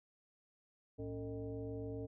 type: tone with frequency modulation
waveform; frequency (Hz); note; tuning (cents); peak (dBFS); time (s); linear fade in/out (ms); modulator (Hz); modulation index
sine; 278.8; C#4; +10; -40; 0.98-2.07; 20; 170; 1.5
effects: none